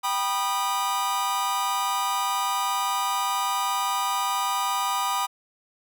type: chord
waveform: 45% pulse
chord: G augmented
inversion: none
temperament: just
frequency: 784 / 980 / 1225 Hz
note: G5 / B5 / D#6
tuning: 0 / -14 / -27 cents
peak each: -30 / -27 / -28 dBFS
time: 0.03-5.27 s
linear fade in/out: 20 ms
effects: none